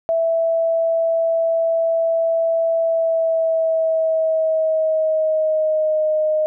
sine tone with pitch glide, 659.3 to 618.7 Hz, E5 to D#5, 0 to -10 cents, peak -15 dBFS, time 0.09-6.46 s, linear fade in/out 0 ms, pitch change -110 cents, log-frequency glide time 2.81-6.08 s, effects none

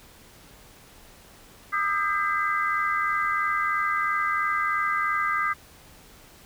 sine tone cluster, 1210 / 1293 / 1593 / 2029 Hz, D#6 / E6 / G6 / B6, -49 / -34 / +27 / +46 cents, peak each -25 / -32 / -29 / -29 dBFS, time 1.72-5.54 s, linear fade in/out 20 ms, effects pink hiss -51 dBFS RMS until 6.45 s

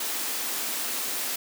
white high-pass noise, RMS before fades -30 dBFS, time 0-1.36 s, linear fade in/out 5 ms, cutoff 210 Hz, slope 48 dB/octave, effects none

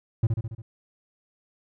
triangle tone with echo, 112.4 Hz, A2, 37 cents sharp, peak -15 dBFS, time 0.23-0.27 s, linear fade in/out 5 ms, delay 70 ms, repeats 5, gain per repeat -4 dB, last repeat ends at 0.62 s, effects none

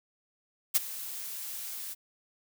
blue noise with ADSR envelope, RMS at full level -21 dBFS, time 0.74-1.95 s, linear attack 21 ms, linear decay 22 ms, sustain -18 dB, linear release 29 ms, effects none

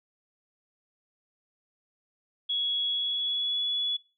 sine tone with pitch glide, 3349 to 3404 Hz, G#7 to G#7, +14 to +42 cents, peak -26 dBFS, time 2.49-3.97 s, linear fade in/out 10 ms, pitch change +28 cents, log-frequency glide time 2.87-3.65 s, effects noise-tail reverb RT60 0.3 s tail -21 dB re dry

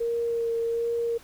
sine tone with vibrato, 464.5 Hz, A#4, 6 cents flat, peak -24 dBFS, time 0-1.18 s, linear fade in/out 10 ms, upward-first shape sine, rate 1.3 Hz, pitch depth 14 cents each way, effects pink hiss -52 dBFS RMS until 1.23 s

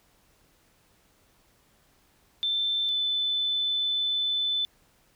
sine tone pair in turn, 3548 / 3513 Hz, A7 / A7, +14 / -3 cents, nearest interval unison, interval 17 cents, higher first, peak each -24 dBFS, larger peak neither, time 2.43-2.89 / 2.89-4.65 s, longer second, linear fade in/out 0 ms, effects pink hiss -64 dBFS RMS until 5.15 s

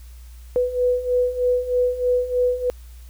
sine beating tone pair, 493.9 / 497.1 Hz, B4 / B4, 0 / +11 cents, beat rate 3.2 Hz, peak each -23 / -19 dBFS, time 0.56-2.7 s, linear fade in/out 0 ms, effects added 60 Hz sine -38 dBFS peak until 3.09 s + white hiss -54 dBFS RMS until 3.09 s

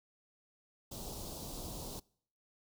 pink band-stop noise, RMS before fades -44 dBFS, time 0.91-2 s, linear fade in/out 10 ms, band 920 to 3700 Hz, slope 24 dB/octave, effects noise-tail reverb RT60 0.6 s tail -25 dB re dry

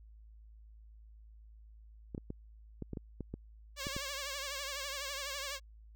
clicks, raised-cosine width 3 ms, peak -27 dBFS, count 10, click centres 2.148 / 2.179 / 2.304 / 2.823 / 2.933 / 2.972 / 3.207 / 3.34 / 3.869 / 3.965 s
5% pulse tone with vibrato, 557 Hz, C#5, 8 cents sharp, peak -27 dBFS, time 3.76-5.6 s, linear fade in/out 50 ms, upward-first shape triangle, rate 12 Hz, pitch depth 100 cents each way
effects added 54 Hz sine -53 dBFS peak until 5.95 s

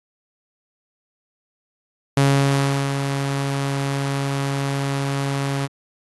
sawtooth tone with ADSR envelope, 138.59 Hz, C#3, in tune, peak -9 dBFS, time 2.17-5.68 s, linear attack 4 ms, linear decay 710 ms, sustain -8 dB, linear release 33 ms, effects AAC 32 kbps

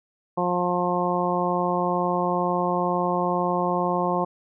harmonic tone, 177.8 Hz, F3, 31 cents sharp, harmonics 1 / 2 / 3 / 4 / 5 / 6, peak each -28 / -28 / -28 / -28 / -28 / -28 dBFS, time 0.37-4.25 s, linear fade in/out 10 ms, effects none

